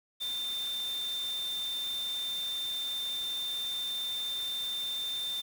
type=tone in noise; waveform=sine; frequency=3586 Hz; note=A7; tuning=32 cents sharp; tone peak=-32 dBFS; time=0.2-5.42 s; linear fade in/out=20 ms; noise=white; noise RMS=-45 dBFS; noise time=0.2-5.42 s; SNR=+10 dB; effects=none